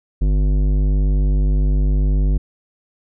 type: tone with tanh clipping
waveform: sine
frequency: 49.59 Hz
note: G1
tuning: 21 cents sharp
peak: -15 dBFS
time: 0.21-2.38 s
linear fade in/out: 10 ms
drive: 14 dB
effects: none